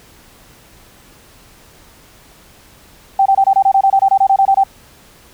sine tone bursts, 780 Hz, G5, 9 cents flat, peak -7 dBFS, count 16, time 3.19-4.637 s, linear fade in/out 5 ms, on 67 ms, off 25 ms, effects pink hiss -45 dBFS RMS until 5.33 s

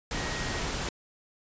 sine tone in noise, 1886 Hz, A#6, 20 cents sharp, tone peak -39 dBFS, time 0.15-0.6 s, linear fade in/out 2 ms, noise pink, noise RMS -32 dBFS, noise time 0.11-0.89 s, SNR -10 dB, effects resampled to 16000 Hz

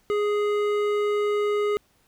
sine tone with hard clipping, 415.3 Hz, G#4, in tune, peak -23 dBFS, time 0.1-1.77 s, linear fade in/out 0 ms, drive 12 dB, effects pink hiss -64 dBFS RMS until 2.07 s

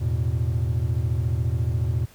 triangle chord, E suspended fourth, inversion none, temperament equal with one note detuned, 82.41 / 109.24 / 123.47 Hz, E2 / A2 / B2, 0 / -12 / 0 cents, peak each -23 dBFS, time 0-2.06 s, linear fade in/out 20 ms, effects tanh soft clip ceiling -11 dBFS + pink hiss -52 dBFS RMS until 2.14 s

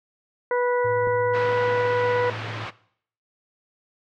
harmonic tone, 490.3 Hz, B4, 13 cents flat, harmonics 1 / 2 / 3 / 4, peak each -21 / -27 / -31 / -33 dBFS, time 0.51-2.3 s, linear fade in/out 2 ms
triangle tone with tremolo, 110 Hz, A2, in tune, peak -29 dBFS, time 0.84-2.66 s, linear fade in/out 10 ms, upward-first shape triangle, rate 17 Hz, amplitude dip 30%
clicks, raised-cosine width 2 ms, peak -27 dBFS, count 2, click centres 1.07 / 1.075 s
white band-pass noise, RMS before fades -34 dBFS, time 1.33-2.71 s, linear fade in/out 20 ms, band 140 to 2400 Hz, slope 12 dB/octave
effects noise-tail reverb RT60 0.6 s tail -19 dB re dry + low-pass 4000 Hz 12 dB/octave

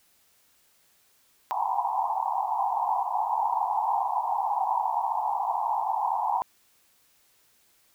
white band-pass noise, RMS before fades -27 dBFS, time 1.51-6.42 s, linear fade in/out 0 ms, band 740 to 990 Hz, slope 96 dB/octave, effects white hiss -64 dBFS RMS until 7.94 s

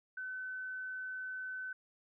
sine tone, 1516 Hz, F#6, 42 cents sharp, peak -39 dBFS, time 0.17-1.73 s, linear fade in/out 5 ms, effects none

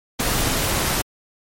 pink noise, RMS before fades -21 dBFS, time 0.19-1.02 s, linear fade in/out 10 ms, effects MP3 64 kbps

